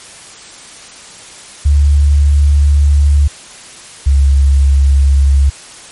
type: tone pair in turn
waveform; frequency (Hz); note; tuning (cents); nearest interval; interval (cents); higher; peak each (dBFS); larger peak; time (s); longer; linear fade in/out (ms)
sine; 72.1 / 69.04; D2 / C#2; -31 / -6; minor second; 75; first; -5; neither; 1.65-3.28 / 4.06-5.5; first; 10
effects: white hiss -34 dBFS RMS until 5.91 s + MP3 48 kbps